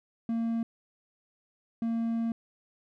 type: tone pair in turn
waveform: triangle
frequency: 229.3 / 229.3 Hz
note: A#3 / A#3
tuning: -28 / -28 cents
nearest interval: unison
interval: 0 cents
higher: neither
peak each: -25 / -25 dBFS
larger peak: neither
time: 0.29-0.63 / 1.82-2.32 s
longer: second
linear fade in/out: 2 ms
effects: none